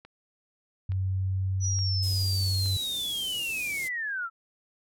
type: click train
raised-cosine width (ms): 0.3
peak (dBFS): -32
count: 4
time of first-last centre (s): 0.05-2.659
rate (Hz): 1.15
type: tone with pitch glide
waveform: sine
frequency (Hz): 94.6 to 95.37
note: F#2 to G2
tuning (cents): +39 to -47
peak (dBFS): -25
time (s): 0.89-2.77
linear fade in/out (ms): 5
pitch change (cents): +14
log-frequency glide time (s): 1.12-1.9
type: linear sweep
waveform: sine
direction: down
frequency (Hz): 5930 to 1308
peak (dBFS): -29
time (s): 1.6-4.3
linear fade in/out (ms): 50
type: band-stop noise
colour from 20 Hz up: white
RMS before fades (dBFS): -36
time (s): 2.02-3.89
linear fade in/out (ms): 20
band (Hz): 400 to 6000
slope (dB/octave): 12
effects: low-pass 12000 Hz 12 dB/octave